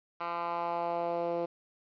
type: tone with band-pass filter sweep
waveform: 10% pulse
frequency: 171.1 Hz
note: F3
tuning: 35 cents flat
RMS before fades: -33 dBFS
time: 0.2-1.46 s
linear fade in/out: 10 ms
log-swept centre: 1300 to 460 Hz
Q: 2
effects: resampled to 11025 Hz + 10-bit